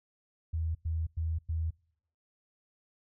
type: tone bursts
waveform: sine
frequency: 81 Hz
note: E2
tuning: 30 cents flat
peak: -29 dBFS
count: 4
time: 0.53-1.707 s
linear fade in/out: 10 ms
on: 220 ms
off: 99 ms
effects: noise-tail reverb RT60 0.7 s tail -26 dB re dry